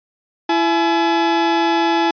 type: tone pair together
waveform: 40% pulse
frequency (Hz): 334.4 / 850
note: E4 / G#5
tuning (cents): +25 / +40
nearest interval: octave + major third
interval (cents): 1615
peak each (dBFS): -16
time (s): 0.49-2.11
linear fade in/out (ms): 5
effects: resampled to 11025 Hz